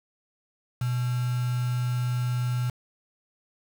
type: tone with quantisation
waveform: sine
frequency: 123.47 Hz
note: B2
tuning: in tune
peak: -24 dBFS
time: 0.81-2.7 s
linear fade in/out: 5 ms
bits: 6
effects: none